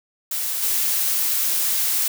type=noise with level steps; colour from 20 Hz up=blue; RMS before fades=-25 / -21 dBFS; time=0.31-2.08 s; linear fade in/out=5 ms; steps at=0.62 s; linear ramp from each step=10 ms; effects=none